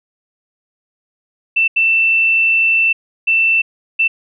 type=tone bursts at uneven times; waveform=sine; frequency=2672 Hz; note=E7; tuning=23 cents sharp; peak=-10 dBFS; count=4; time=1.56-1.68 / 1.76-2.93 / 3.27-3.62 / 3.99-4.08 s; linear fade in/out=10 ms; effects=none